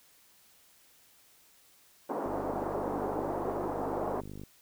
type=band-pass noise; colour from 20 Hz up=pink; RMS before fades=-34 dBFS; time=2.09-4.21 s; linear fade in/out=10 ms; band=280 to 980 Hz; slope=24 dB/octave
type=click train; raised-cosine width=3 ms; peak=-31 dBFS; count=110; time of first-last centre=2.26-4.436 s; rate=50.1 Hz
effects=white hiss -62 dBFS RMS until 4.61 s